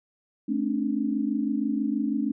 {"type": "tone cluster", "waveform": "sine", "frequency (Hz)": [218.4, 267.7, 293.9], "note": ["A3", "C4", "D4"], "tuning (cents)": [-13, 40, 1], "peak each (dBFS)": -28, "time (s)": [0.48, 2.32], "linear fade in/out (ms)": 10, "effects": []}